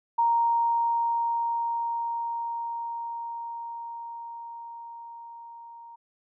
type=tone with level ramp; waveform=sine; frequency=932.3 Hz; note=A#5; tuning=in tune; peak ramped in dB=-19 to -43 dBFS; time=0.18-5.96 s; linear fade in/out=10 ms; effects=none